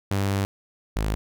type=tone pair in turn; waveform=sawtooth; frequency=98.7 / 52.75 Hz; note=G2 / G#1; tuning=+12 / +28 cents; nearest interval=major seventh; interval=1084 cents; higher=first; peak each=-18 / -19 dBFS; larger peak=first; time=0.11-0.45 / 0.96-1.15 s; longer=first; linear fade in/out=0 ms; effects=none